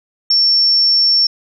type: tone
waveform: sine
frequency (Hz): 5440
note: F8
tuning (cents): -46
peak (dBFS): -9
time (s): 0.3-1.27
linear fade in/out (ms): 5
effects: none